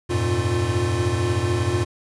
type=tone cluster; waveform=square; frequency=89.5 / 102.7 / 119 / 352.8 Hz; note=F2 / G#2 / A#2 / F4; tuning=+43 / -19 / +36 / +18 cents; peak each=-26 dBFS; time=0.09-1.85 s; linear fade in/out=20 ms; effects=resampled to 24000 Hz + 9-bit